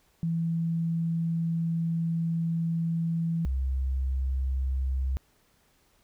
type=tone pair in turn; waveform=sine; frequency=165.8 / 65.8 Hz; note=E3 / C2; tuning=+10 / +10 cents; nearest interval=octave + major third; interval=1600 cents; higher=first; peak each=-25 dBFS; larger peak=neither; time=0.23-3.45 / 3.45-5.17 s; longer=first; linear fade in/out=0 ms; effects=pink hiss -66 dBFS RMS until 6.03 s